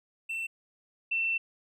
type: tone pair in turn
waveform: triangle / sine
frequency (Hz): 2687 / 2687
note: E7 / E7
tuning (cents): +33 / +33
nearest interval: unison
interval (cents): 0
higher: neither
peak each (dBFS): -30 / -26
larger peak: second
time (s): 0.29-0.47 / 1.11-1.38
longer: second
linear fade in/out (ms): 10
effects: none